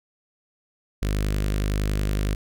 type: tone with notch filter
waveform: sawtooth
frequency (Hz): 50.8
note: G#1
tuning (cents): -38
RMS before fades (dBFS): -24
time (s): 1.02-2.35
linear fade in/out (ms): 5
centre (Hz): 860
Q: 1.2
effects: none